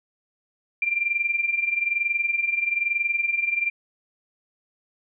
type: tone with amplitude modulation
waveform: sine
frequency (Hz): 2375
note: D7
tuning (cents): +19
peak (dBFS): -18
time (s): 0.82-3.7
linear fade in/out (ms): 2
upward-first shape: sine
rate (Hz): 21.1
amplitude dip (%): 75
effects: none